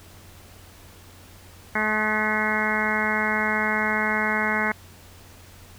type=harmonic tone with a mistuned harmonic; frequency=214.9 Hz; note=A3; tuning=41 cents flat; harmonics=1 / 2 / 3 / 4 / 5 / 6 / 7 / 8 / 9 / 10; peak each=-29 / -33 / -33 / -30 / -32 / -34 / -28 / -30 / -29 / -28 dBFS; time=1.75-4.72 s; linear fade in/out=5 ms; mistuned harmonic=6; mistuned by=-33 cents; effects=added 90 Hz sine -49 dBFS peak until 5.78 s + pink hiss -49 dBFS RMS until 5.78 s